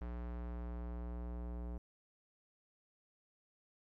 square tone with low-pass filter sweep, 59.7 Hz, A#1, 42 cents sharp, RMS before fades -43 dBFS, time 0.01-1.78 s, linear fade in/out 5 ms, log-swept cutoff 1600 to 780 Hz, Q 0.8, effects 13-bit

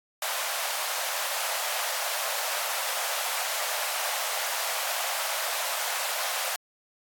pink high-pass noise, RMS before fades -30 dBFS, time 0.22-6.56 s, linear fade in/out 2 ms, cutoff 570 Hz, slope 48 dB/octave, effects AAC 64 kbps

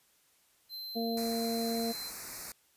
square tone, 4100 Hz, C8, 36 cents flat, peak -40 dBFS, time 0.69-2.12 s, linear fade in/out 50 ms
harmonic tone, 230 Hz, A#3, 23 cents flat, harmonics 1 / 2 / 3, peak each -33 / -36 / -38 dBFS, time 0.95-1.93 s, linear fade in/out 20 ms
white band-stop noise, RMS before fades -42 dBFS, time 1.17-2.52 s, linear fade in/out 2 ms, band 2500 to 4000 Hz, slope 96 dB/octave
effects white hiss -68 dBFS RMS until 2.76 s + resampled to 32000 Hz

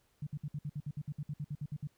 sine tone bursts, 146.83 Hz, D3, in tune, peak -35 dBFS, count 16, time 0.22-1.873 s, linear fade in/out 5 ms, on 48 ms, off 59 ms, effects pink hiss -73 dBFS RMS until 1.97 s

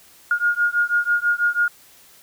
sine beating tone pair, 1423 / 1429.1 Hz, F6 / F6, +32 / +39 cents, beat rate 6.1 Hz, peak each -20 dBFS, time 0.31-1.68 s, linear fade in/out 2 ms, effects white hiss -50 dBFS RMS until 2.22 s

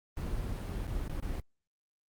brown noise with dropouts, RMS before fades -35 dBFS, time 0.17-1.4 s, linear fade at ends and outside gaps 1 ms, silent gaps 0.87-0.876 / 1.08-1.096 / 1.201-1.225 s, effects Opus 24 kbps

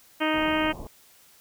harmonic tone, 311.1 Hz, D#4, in tune, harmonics 1 / 2 / 3 / 4 / 5 / 6 / 7 / 8 / 9 / 10, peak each -26 / -29 / -31 / -32 / -33 / -34 / -34 / -35 / -36 / -36 dBFS, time 0.2-0.73 s, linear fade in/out 20 ms
pink low-pass noise, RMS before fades -39 dBFS, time 0.34-0.87 s, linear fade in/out 0 ms, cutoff 1100 Hz, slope 96 dB/octave
effects white hiss -56 dBFS RMS until 1.4 s

